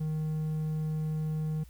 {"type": "tone", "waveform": "triangle", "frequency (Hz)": 155.56, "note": "D#3", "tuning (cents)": 0, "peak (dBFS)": -27, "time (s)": [0, 1.64], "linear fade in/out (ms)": 10, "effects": ["added 60 Hz sine -49 dBFS peak until 1.69 s", "white hiss -63 dBFS RMS until 1.69 s"]}